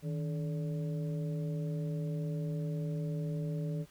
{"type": "harmonic tone with a mistuned harmonic", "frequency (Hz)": 144.1, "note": "D3", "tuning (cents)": -33, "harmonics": [1, 2, 3, 4], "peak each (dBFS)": [-33, -45, -45, -47], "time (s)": [0.02, 3.86], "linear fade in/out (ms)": 50, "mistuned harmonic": 1, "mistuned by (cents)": 150, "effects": ["pink hiss -62 dBFS RMS until 3.9 s"]}